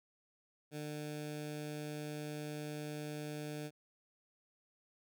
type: tone with notch filter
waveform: 15% pulse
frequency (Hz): 150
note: D3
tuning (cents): +37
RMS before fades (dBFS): -43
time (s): 0.71-3.71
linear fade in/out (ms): 50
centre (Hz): 1200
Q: 1.8
effects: none